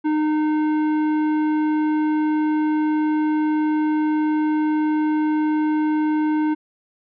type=tone with tanh clipping; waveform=triangle; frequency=306.4 Hz; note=D#4; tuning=27 cents flat; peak=-19 dBFS; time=0.04-6.55 s; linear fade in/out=20 ms; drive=16 dB; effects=none